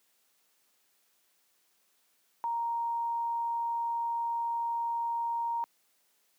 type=tone; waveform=sine; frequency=933 Hz; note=A#5; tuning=1 cent sharp; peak=-29 dBFS; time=2.44-5.64 s; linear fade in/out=0 ms; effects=white hiss -71 dBFS RMS until 6.38 s + high-pass 200 Hz 12 dB/octave